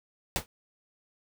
pink noise with exponential decay, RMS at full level -24 dBFS, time 0.36-0.46 s, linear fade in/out 0 ms, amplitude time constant 21 ms, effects none

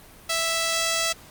5% pulse tone, 659.3 Hz, E5, in tune, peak -11 dBFS, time 0.29-1.13 s, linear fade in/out 10 ms, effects pink hiss -48 dBFS RMS until 1.3 s + Opus 32 kbps

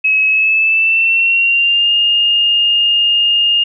sine tone with pitch glide, 2566 to 2831 Hz, E7 to F7, -47 to +23 cents, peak -9 dBFS, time 0.04-3.64 s, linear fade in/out 10 ms, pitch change +170 cents, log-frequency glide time 0.27-1.93 s, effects none

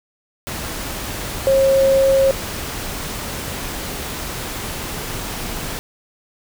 sine tone in noise, 540 Hz, C#5, 45 cents flat, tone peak -11 dBFS, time 1.47-2.31 s, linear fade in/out 0 ms, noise pink, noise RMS -27 dBFS, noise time 0.47-5.79 s, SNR +13 dB, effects none

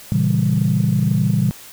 sine chord, A# diminished seventh, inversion none, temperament equal with one note detuned, 116.54 / 138.59 / 164.81 / 196.91 Hz, A#2 / C#3 / E3 / G3, 0 / 0 / 0 / +8 cents, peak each -19 dBFS, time 0.12-1.51 s, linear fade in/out 0 ms, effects tanh soft clip ceiling -6 dBFS + white hiss -40 dBFS RMS until 1.72 s

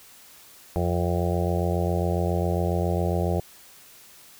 harmonic tone, 87.31 Hz, F2, in tune, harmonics 1 / 2 / 4 / 5 / 6 / 7 / 8 / 9, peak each -25 / -28 / -31 / -32 / -33 / -33 / -34 / -35 dBFS, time 0.76-3.4 s, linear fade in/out 0 ms, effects white hiss -50 dBFS RMS until 4.39 s

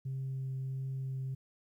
sine tone with vibrato, 132.8 Hz, C3, 26 cents sharp, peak -33 dBFS, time 0.05-1.35 s, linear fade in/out 10 ms, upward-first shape triangle, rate 1.5 Hz, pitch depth 9 cents each way, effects tanh soft clip ceiling -32 dBFS + 12-bit

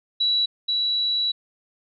sine tone pair in turn, 3923 / 3923 Hz, B7 / B7, -12 / -12 cents, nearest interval unison, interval 0 cents, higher neither, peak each -18 / -20 dBFS, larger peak first, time 0.2-0.46 / 0.68-1.32 s, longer second, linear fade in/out 10 ms, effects none

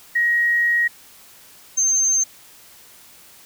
sine tone pair in turn, 1891 / 6306 Hz, A#6 / G8, +24 / +9 cents, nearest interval octave + major sixth, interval 2085 cents, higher second, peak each -15 dBFS, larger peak neither, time 0.15-0.88 / 1.77-2.24 s, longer first, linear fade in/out 10 ms, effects white hiss -47 dBFS RMS until 3.45 s

